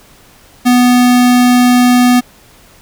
square tone, 246.9 Hz, B3, in tune, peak -6 dBFS, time 0.65-2.21 s, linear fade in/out 20 ms, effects pink hiss -43 dBFS RMS until 2.81 s

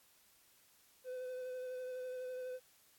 triangle tone with vibrato, 507 Hz, B4, 45 cents sharp, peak -39 dBFS, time 1.04-2.6 s, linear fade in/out 50 ms, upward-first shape sine, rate 12 Hz, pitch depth 18 cents each way, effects white hiss -68 dBFS RMS until 2.98 s + AAC 64 kbps

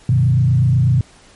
sine tone with frequency modulation, 125.8 Hz, B2, 32 cents sharp, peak -10 dBFS, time 0.09-1.01 s, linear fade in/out 2 ms, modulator 28.1 Hz, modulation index 0.95, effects pink hiss -47 dBFS RMS until 1.35 s + MP3 48 kbps

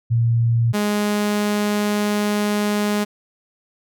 sine / sawtooth tone pair in turn, 116.54 / 207.7 Hz, A#2 / G#3, 0 / 0 cents, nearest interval minor seventh, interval 1000 cents, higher second, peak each -14 dBFS, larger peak neither, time 0.1-0.73 / 0.73-3.05 s, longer second, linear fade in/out 20 ms, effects none

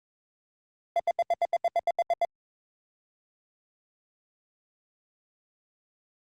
triangle tone bursts, 684 Hz, F5, 36 cents flat, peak -19 dBFS, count 12, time 0.96-2.25 s, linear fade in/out 2 ms, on 36 ms, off 78 ms, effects Opus 32 kbps

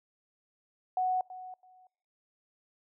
sine tone with echo, 740 Hz, F#5, in tune, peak -26 dBFS, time 0.97-1.21 s, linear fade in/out 2 ms, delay 330 ms, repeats 2, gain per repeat -15 dB, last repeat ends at 1.87 s, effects noise-tail reverb RT60 0.7 s tail -26 dB re dry

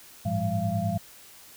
sine tone cluster, 101.5 / 111.2 / 170.4 / 199.8 / 684 Hz, G#2 / A2 / F3 / G3 / F5, -39 / +19 / -42 / +33 / -36 cents, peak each -31 dBFS, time 0.25-0.98 s, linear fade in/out 10 ms, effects white hiss -50 dBFS RMS until 1.56 s

